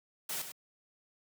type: noise with echo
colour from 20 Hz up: white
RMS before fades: -37 dBFS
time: 0.29-0.42 s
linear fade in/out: 5 ms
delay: 100 ms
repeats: 1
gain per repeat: -8 dB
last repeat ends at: 0.52 s
effects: high-pass 150 Hz 12 dB/octave